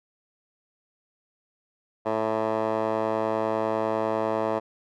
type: tone with band-pass filter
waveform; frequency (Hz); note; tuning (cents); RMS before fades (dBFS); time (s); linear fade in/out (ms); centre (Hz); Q
15% pulse; 110; A2; 0; -26; 2.05-4.6; 20; 710; 10
effects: none